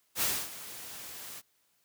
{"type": "noise with ADSR envelope", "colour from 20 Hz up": "white", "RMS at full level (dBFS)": -28, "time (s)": [0.15, 1.42], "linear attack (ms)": 72, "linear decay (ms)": 260, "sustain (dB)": -16, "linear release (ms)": 39, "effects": ["white hiss -72 dBFS RMS until 1.84 s", "high-pass 60 Hz 12 dB/octave"]}